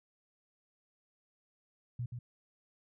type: tone with echo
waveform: sine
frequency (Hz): 121.3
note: B2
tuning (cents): -31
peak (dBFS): -34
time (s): 1.99-2.06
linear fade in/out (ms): 5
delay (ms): 130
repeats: 1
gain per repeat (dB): -5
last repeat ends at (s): 2.19
effects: none